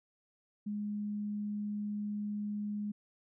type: tone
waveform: sine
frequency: 207.7 Hz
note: G#3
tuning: in tune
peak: -34 dBFS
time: 0.66-2.92 s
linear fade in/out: 10 ms
effects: none